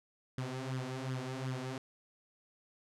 sawtooth tone with flanger, 130 Hz, C3, 11 cents flat, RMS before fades -39 dBFS, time 0.38-1.78 s, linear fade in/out 2 ms, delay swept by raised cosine 0.59 to 5.39 ms, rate 2.7 Hz, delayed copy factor +0.7, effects low-pass 8000 Hz 12 dB/octave

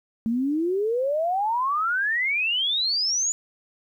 sine exponential sweep, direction up, 220 to 7010 Hz, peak -21 dBFS, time 0.26-3.32 s, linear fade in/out 0 ms, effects 10-bit

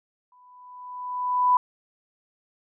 sine tone with exponential growth, 994 Hz, B5, 11 cents sharp, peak -14 dBFS, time 0.32-1.57 s, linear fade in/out 2 ms, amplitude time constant 270 ms, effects none

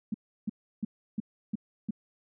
sine tone bursts, 213.5 Hz, G#3, 48 cents sharp, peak -27 dBFS, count 6, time 0.12-1.908 s, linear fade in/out 5 ms, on 23 ms, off 330 ms, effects none

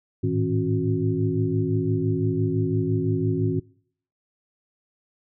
sine tone cluster, 105.7 / 111.6 / 159.6 / 271.6 / 364 Hz, G#2 / A2 / D#3 / C#4 / F#4, +31 / +25 / +44 / -35 / -28 cents, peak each -27 dBFS, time 0.23-3.6 s, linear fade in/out 10 ms, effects noise-tail reverb RT60 0.6 s tail -24 dB re dry

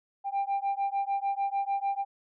sine beating tone pair, 790 / 796.7 Hz, G5 / G5, +13 / +28 cents, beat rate 6.7 Hz, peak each -28 / -28 dBFS, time 0.24-2.05 s, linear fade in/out 50 ms, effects tanh soft clip ceiling -24 dBFS

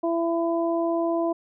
harmonic tone, 335 Hz, E4, 28 cents sharp, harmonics 1 / 2 / 3, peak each -24 / -25 / -33 dBFS, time 0.03-1.33 s, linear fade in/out 10 ms, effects none

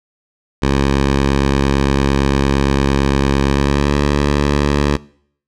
10% pulse tone with pitch glide, 68.8 to 71.97 Hz, C#2 to D2, -12 to -34 cents, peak -4 dBFS, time 0.62-4.97 s, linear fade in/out 10 ms, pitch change +78 cents, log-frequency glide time 3.45-3.96 s, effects noise-tail reverb RT60 0.6 s tail -22 dB re dry + low-pass 6000 Hz 12 dB/octave

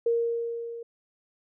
sine tone with level ramp, 466.2 Hz, A#4, in tune, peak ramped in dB -20 to -36 dBFS, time 0.06-0.83 s, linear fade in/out 5 ms, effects none

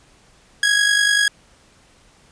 sawtooth tone with amplitude modulation, 1657 Hz, G#6, 4 cents flat, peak -8 dBFS, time 0.63-1.28 s, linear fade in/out 2 ms, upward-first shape sine, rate 50.2 Hz, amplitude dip 55%, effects pink hiss -53 dBFS RMS until 2.31 s + resampled to 22050 Hz

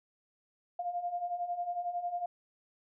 sine beating tone pair, 695 / 706 Hz, F5 / F5, -9 / +19 cents, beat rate 11 Hz, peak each -39 / -34 dBFS, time 0.79-2.26 s, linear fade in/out 5 ms, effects none

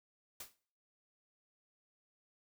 white noise with exponential decay, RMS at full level -42 dBFS, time 0.4-0.56 s, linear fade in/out 5 ms, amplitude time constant 33 ms, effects noise-tail reverb RT60 0.5 s tail -20 dB re dry

